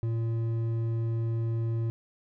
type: tone with hard clipping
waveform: triangle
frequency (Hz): 114.3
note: A#2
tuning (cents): -34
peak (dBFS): -28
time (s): 0.03-1.9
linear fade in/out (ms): 0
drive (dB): 10
effects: none